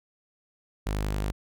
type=tone; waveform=sawtooth; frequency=51 Hz; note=G#1; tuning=31 cents flat; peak=-23 dBFS; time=0.86-1.32 s; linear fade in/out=10 ms; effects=none